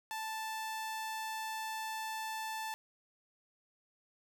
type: tone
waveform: sawtooth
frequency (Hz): 880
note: A5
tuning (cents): 0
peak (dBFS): -34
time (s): 0.11-2.74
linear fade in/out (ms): 0
effects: none